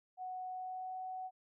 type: tone with pitch glide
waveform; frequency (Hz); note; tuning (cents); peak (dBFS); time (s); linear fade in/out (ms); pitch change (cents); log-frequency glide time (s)
sine; 740 to 746.4; F#5 to F#5; 0 to +15; -40; 0.17-1.31; 50; +15; 0.49-0.98
effects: none